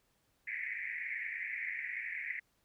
pink band-pass noise, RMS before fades -40 dBFS, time 0.47-2.4 s, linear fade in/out 5 ms, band 1800 to 2300 Hz, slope 96 dB/octave, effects pink hiss -75 dBFS RMS until 2.64 s

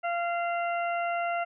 harmonic tone, 690 Hz, F5, 21 cents flat, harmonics 1 / 2 / 3 / 4, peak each -28 / -34 / -38 / -40 dBFS, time 0.03-1.45 s, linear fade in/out 20 ms, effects none

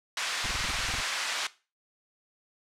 pink band-pass noise, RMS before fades -32 dBFS, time 0.17-1.47 s, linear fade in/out 2 ms, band 1300 to 6400 Hz, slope 12 dB/octave
brown noise bursts, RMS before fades -35 dBFS, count 12, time 0.44-1.007 s, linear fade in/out 5 ms, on 28 ms, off 21 ms
effects noise-tail reverb RT60 0.3 s tail -17 dB re dry + low-pass 11000 Hz 12 dB/octave

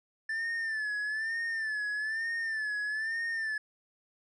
triangle tone with vibrato, 1760 Hz, A6, in tune, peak -29 dBFS, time 0.29-3.58 s, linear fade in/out 5 ms, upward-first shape sine, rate 1.1 Hz, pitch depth 79 cents each way, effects resampled to 22050 Hz

